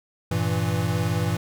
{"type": "chord", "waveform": "square", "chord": "E diminished", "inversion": "first", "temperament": "equal", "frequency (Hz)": [98, 116.54, 164.81], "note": ["G2", "Bb2", "E3"], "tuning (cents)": [0, 0, 0], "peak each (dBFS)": -27, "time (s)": [0.31, 1.37], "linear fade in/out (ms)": 5, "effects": []}